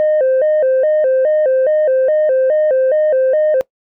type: tone with vibrato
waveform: sine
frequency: 566 Hz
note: C#5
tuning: 36 cents sharp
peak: -8 dBFS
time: 0-3.61 s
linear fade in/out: 0 ms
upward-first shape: square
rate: 2.4 Hz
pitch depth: 140 cents each way
effects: noise-tail reverb RT60 0.1 s tail -23 dB re dry + tanh soft clip ceiling -8 dBFS

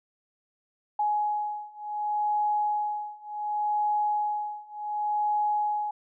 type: beating tone pair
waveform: sine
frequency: 838 / 838.68 Hz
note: G#5 / G#5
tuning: +15 / +17 cents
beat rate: 0.68 Hz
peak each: -29 / -28 dBFS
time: 0.99-5.91 s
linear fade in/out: 5 ms
effects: none

